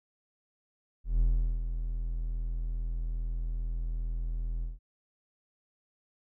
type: tone with ADSR envelope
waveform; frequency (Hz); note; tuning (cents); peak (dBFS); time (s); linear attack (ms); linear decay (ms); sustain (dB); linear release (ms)
triangle; 41.2; E1; 0; -19; 1.04-4.79; 160; 400; -9; 160
effects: none